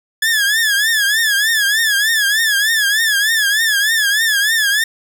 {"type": "tone with vibrato", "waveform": "sawtooth", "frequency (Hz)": 1714, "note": "A6", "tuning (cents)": -46, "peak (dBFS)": -9, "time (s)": [0.22, 4.84], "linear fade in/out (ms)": 5, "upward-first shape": "triangle", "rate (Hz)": 3.3, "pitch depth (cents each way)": 140, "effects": []}